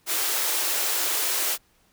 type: high-pass noise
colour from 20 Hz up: white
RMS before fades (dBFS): -25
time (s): 0.06-1.58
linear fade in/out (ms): 50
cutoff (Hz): 310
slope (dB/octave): 96
effects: pink hiss -63 dBFS RMS until 1.92 s